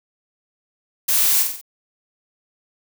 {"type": "noise with echo", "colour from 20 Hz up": "blue", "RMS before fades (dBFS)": -18, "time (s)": [1.08, 1.43], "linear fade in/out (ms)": 10, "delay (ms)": 46, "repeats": 4, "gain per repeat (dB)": -5, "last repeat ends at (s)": 1.614, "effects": []}